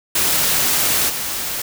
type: noise with level steps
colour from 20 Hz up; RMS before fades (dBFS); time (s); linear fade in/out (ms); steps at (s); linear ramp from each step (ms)
white; -17 / -24; 0.15-1.62; 5; 1.08; 20
effects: none